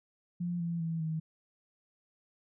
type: tone with pitch steps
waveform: sine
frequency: 174.61 / 169.25 / 164.05 / 159.01 Hz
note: F3 / E3 / E3 / D#3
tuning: 0 / +46 / -8 / +38 cents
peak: -31 dBFS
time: 0.4-1.2 s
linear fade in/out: 10 ms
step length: 200 ms
effects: none